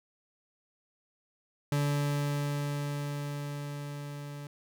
40% pulse tone with level ramp, 144.5 Hz, D3, 28 cents flat, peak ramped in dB -25 to -39 dBFS, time 1.72-4.47 s, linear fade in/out 2 ms, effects none

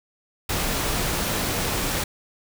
pink noise, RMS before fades -25 dBFS, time 0.49-2.04 s, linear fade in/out 5 ms, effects none

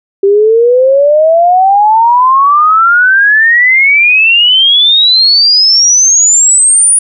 sine exponential sweep, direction up, 389.8 to 9780 Hz, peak -3 dBFS, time 0.23-6.99 s, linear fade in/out 5 ms, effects none

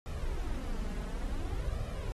brown noise with flanger, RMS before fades -35 dBFS, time 0.06-2.12 s, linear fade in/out 0 ms, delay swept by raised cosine 1.6 to 4.8 ms, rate 0.56 Hz, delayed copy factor +0.6, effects AAC 32 kbps

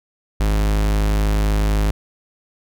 45% pulse tone, 51.91 Hz, G#1, in tune, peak -15 dBFS, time 0.4-1.91 s, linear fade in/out 5 ms, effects none

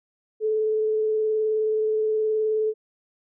sine tone with vibrato, 433.5 Hz, A4, 26 cents flat, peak -20 dBFS, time 0.4-2.74 s, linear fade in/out 50 ms, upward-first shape triangle, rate 19 Hz, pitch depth 16 cents each way, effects none

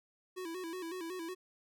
square tone with vibrato, 349.2 Hz, F4, in tune, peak -40 dBFS, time 0.36-1.35 s, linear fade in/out 20 ms, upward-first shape square, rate 5.4 Hz, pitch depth 97 cents each way, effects none

